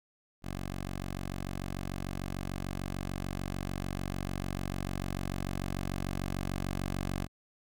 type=tone with level ramp; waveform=10% pulse; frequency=46.75 Hz; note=F#1; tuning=19 cents sharp; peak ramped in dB=-28 to -24 dBFS; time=0.42-7.28 s; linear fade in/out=50 ms; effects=none